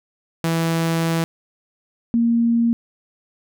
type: tone pair in turn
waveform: sawtooth / sine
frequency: 164.81 / 233.1 Hz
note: E3 / A#3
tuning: 0 / 0 cents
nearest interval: tritone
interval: 600 cents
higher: second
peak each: -14 dBFS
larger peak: neither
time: 0.44-1.24 / 2.14-2.73 s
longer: first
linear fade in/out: 0 ms
effects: none